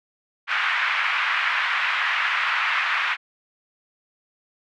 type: band-pass noise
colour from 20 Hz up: white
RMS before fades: -23 dBFS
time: 0.47-3.17 s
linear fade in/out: 50 ms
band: 1100 to 2400 Hz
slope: 24 dB/octave
effects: none